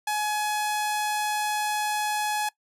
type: tone with low-pass filter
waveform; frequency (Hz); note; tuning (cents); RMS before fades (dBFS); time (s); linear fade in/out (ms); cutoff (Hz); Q
sawtooth; 844; G#5; +28; -27; 0.07-2.49; 5; 12000; 1.2
effects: noise-tail reverb RT60 0.1 s tail -21 dB re dry